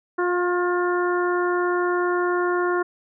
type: harmonic tone with a mistuned harmonic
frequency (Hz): 354.5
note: F4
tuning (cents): +26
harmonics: 1 / 2 / 3 / 4 / 5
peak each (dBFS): -21 / -30 / -27 / -28 / -34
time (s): 0.18-2.83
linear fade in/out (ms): 10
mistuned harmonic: 3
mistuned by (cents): +17
effects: none